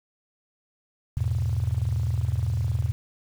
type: click train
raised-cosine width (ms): 1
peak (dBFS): -32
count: 48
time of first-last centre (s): 1.17-2.861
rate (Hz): 27.8
type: chord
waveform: sine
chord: E major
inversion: none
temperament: equal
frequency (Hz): 82.41 / 103.83 / 123.47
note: E2 / G#2 / B2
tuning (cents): 0 / 0 / 0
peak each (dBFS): -27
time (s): 1.17-2.92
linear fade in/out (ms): 0
effects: 8-bit